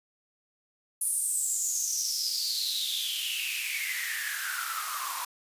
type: noise with high-pass filter sweep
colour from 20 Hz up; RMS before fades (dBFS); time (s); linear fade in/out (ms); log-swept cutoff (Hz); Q
white; -31; 1.01-5.25; 5; 9900 to 1000; 9.2
effects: resampled to 32000 Hz